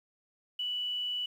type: tone with quantisation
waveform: sine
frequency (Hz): 2960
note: F#7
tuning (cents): 0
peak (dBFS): -31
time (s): 0.59-1.26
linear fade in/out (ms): 5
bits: 10
effects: none

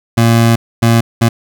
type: tone bursts at uneven times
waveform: 25% pulse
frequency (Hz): 115.5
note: A#2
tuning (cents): -16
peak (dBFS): -3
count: 3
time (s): 0.17-0.56 / 0.82-1.01 / 1.21-1.29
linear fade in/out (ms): 10
effects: none

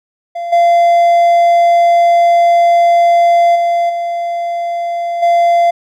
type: tone with level steps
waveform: triangle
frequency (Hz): 688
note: F5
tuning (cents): -26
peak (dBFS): -16 / -4 / -8 / -13 / -5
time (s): 0.35-5.71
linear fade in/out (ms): 10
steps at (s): 0.52 / 3.55 / 3.89 / 5.22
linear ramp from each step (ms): 10
effects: none

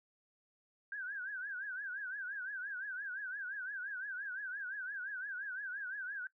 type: tone with vibrato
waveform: sine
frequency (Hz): 1568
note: G6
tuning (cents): 0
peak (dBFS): -39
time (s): 0.92-6.27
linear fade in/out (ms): 2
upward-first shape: triangle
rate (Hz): 5.8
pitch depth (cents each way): 160
effects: noise-tail reverb RT60 0.1 s tail -17 dB re dry

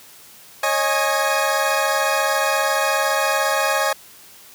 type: chord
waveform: 20% pulse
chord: C# suspended second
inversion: none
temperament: equal with one note detuned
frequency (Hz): 548 / 622.3 / 830.6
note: C#5 / D#5 / G#5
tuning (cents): -20 / 0 / 0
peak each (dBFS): -17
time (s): 0.63-3.93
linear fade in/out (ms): 5
effects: white hiss -45 dBFS RMS until 4.54 s + high-pass 80 Hz 12 dB/octave

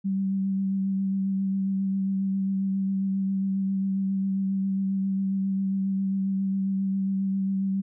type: tone with vibrato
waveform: sine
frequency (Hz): 193.5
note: G3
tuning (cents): -22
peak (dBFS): -23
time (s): 0.04-7.82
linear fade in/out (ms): 20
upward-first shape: sine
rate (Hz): 7.4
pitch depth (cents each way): 16
effects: none

